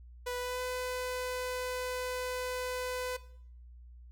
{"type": "tone with pitch glide", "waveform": "sawtooth", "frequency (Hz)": [493.9, 502.8], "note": ["B4", "B4"], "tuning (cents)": [0, 31], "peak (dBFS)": -30, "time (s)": [0.26, 3.17], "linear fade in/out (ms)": 10, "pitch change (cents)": 31, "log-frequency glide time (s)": [0.38, 0.61], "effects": ["noise-tail reverb RT60 0.6 s tail -17 dB re dry", "added 60 Hz sine -49 dBFS peak until 4.11 s"]}